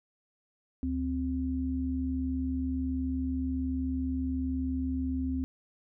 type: tone pair together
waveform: sine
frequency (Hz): 73.21 / 260.9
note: D2 / C4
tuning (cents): -5 / -5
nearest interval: octave + minor seventh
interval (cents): 2200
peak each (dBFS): -33 / -30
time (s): 0.83-5.44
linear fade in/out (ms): 0
effects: none